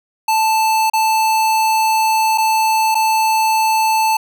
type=tone with dropouts; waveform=square; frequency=880 Hz; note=A5; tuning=in tune; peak=-13 dBFS; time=0.28-4.17 s; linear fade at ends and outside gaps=5 ms; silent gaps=0.899-0.934 / 2.377-2.381 / 2.946-2.952 s; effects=none